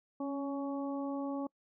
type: harmonic tone with a mistuned harmonic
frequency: 280 Hz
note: C#4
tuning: 18 cents sharp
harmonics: 1 / 2 / 3 / 4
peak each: -35 / -41 / -45 / -47 dBFS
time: 0.2-1.47 s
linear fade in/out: 5 ms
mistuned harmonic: 1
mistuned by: -21 cents
effects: noise-tail reverb RT60 0.1 s tail -25 dB re dry